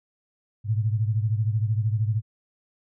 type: beating tone pair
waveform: sine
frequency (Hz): 106.4 / 119.4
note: G#2 / A#2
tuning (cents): +42 / +42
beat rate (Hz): 13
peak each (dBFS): -22 / -27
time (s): 0.64-2.22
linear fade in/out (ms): 50
effects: none